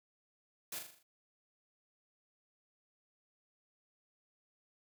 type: noise with echo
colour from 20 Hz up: white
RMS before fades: -42 dBFS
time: 0.72-0.79 s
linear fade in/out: 5 ms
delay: 40 ms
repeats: 6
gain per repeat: -5 dB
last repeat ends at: 1.03 s
effects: none